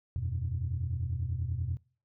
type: chord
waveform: sine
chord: E suspended second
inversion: none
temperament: just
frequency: 82.41 / 92.71 / 123.61 Hz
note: E2 / F#2 / B2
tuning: 0 / +4 / +2 cents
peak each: -34 dBFS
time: 0.16-1.77 s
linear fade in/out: 0 ms
effects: noise-tail reverb RT60 0.4 s tail -23 dB re dry + tanh soft clip ceiling -23 dBFS